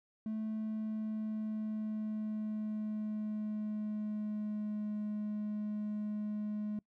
triangle tone with pitch glide, 217.8 to 210.5 Hz, A3 to G#3, -17 to +24 cents, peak -32 dBFS, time 0.26-6.79 s, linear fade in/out 2 ms, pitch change -59 cents, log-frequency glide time 0.46-4.96 s, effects noise-tail reverb RT60 0.1 s tail -25 dB re dry + tanh soft clip ceiling -29 dBFS

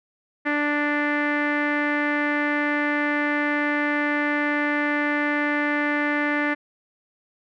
sawtooth tone with low-pass filter, 293.7 Hz, D4, in tune, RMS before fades -23 dBFS, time 0.45-6.55 s, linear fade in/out 20 ms, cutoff 1900 Hz, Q 6.2, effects none

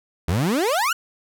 30% pulse exponential sweep, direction up, 75.4 to 1500 Hz, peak -16 dBFS, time 0.28-0.93 s, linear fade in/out 5 ms, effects none

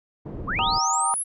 pink low-pass noise, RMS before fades -33 dBFS, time 0.25-0.79 s, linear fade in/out 10 ms, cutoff 420 Hz, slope 12 dB/octave
sine linear sweep, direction up, 960 to 11175 Hz, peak -24 dBFS, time 0.47-1.24 s, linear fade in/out 20 ms
sine chord, Eb major, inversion first, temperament equal with one note detuned, 775.4 / 932.3 / 1244.5 Hz, G5 / Bb5 / Eb6, -19 / 0 / 0 cents, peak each -28 / -25 / -25 dBFS, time 0.59-1.14 s, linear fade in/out 0 ms
effects none

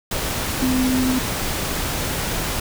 sine tone in noise, 256.3 Hz, C4, 36 cents flat, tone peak -17 dBFS, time 0.62-1.19 s, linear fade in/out 5 ms, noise pink, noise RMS -24 dBFS, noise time 0.11-2.6 s, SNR +4 dB, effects none

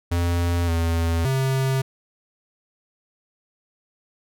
square tone with pitch steps, 86.3 / 83.3 / 133.1 Hz, F2 / E2 / C3, -20 / +19 / +30 cents, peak -20 dBFS, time 0.11-1.82 s, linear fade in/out 10 ms, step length 570 ms, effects none

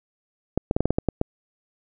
clicks, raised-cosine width 2 ms, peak -7 dBFS, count 9, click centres 0.576 / 0.711 / 0.765 / 0.806 / 0.856 / 0.906 / 0.985 / 1.087 / 1.214 s, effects none

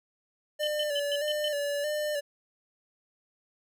square tone with vibrato, 587.3 Hz, D5, in tune, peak -29 dBFS, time 0.59-2.21 s, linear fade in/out 20 ms, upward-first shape square, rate 1.6 Hz, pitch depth 38 cents each way
sine tone bursts, 3029 Hz, F#7, 40 cents sharp, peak -29 dBFS, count 6, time 0.63-1.482 s, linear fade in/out 2 ms, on 42 ms, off 120 ms
effects none

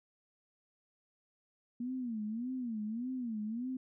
sine tone with vibrato, 233.9 Hz, A#3, 6 cents sharp, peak -35 dBFS, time 1.8-3.77 s, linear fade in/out 5 ms, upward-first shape sine, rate 1.7 Hz, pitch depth 180 cents each way, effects none

